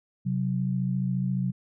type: tone pair together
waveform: sine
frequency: 131.31 / 185.7 Hz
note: C3 / F#3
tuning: +7 / +7 cents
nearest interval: tritone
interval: 600 cents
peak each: -27 dBFS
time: 0.25-1.52 s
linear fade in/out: 20 ms
effects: none